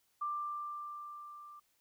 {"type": "tone with level ramp", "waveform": "sine", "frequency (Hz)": 1183, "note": "D6", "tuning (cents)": 12, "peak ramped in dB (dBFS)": [-33, -50], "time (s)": [0.21, 1.6], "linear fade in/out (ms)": 10, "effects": ["white hiss -75 dBFS RMS until 1.8 s"]}